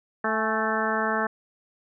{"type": "harmonic tone with a mistuned harmonic", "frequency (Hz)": 220, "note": "A3", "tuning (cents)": 0, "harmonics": [1, 2, 3, 4, 5, 6, 7, 8], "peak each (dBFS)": [-31, -31, -31, -31, -31, -31, -31, -31], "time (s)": [0.24, 1.27], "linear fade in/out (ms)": 5, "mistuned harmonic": 4, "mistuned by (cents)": -46, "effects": []}